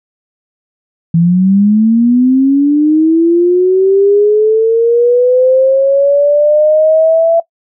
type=linear sweep; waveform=sine; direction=up; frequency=163.8 to 671 Hz; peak=-5 dBFS; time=1.14-7.4 s; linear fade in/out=5 ms; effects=noise-tail reverb RT60 0.1 s tail -19 dB re dry